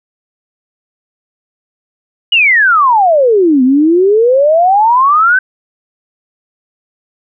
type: exponential two-way sweep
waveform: sine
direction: down then up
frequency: 2960 to 248.6 to 1558 Hz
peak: -5 dBFS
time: 2.32-5.39 s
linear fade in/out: 5 ms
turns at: 3.63 s
effects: none